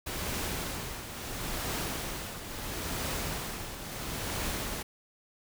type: noise with tremolo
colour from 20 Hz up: pink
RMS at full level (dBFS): -33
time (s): 0.06-4.83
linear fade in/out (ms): 10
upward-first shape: triangle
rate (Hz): 0.74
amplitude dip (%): 65
effects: none